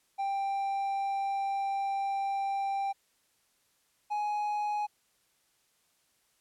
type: tone pair in turn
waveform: triangle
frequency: 788 / 834.9 Hz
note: G5 / G#5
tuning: +9 / +9 cents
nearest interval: minor second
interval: 100 cents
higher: second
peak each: -27 dBFS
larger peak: neither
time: 0.18-2.93 / 4.1-4.87 s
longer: first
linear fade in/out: 20 ms
effects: white hiss -71 dBFS RMS until 6.4 s + low-pass 12000 Hz 12 dB/octave